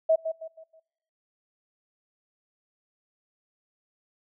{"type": "tone with echo", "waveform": "sine", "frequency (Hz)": 644, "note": "E5", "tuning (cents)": -41, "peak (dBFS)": -17, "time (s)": [0.09, 0.16], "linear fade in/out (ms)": 10, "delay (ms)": 160, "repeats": 4, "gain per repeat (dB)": -9, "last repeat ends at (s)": 0.8, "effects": ["noise-tail reverb RT60 1.0 s tail -25 dB re dry"]}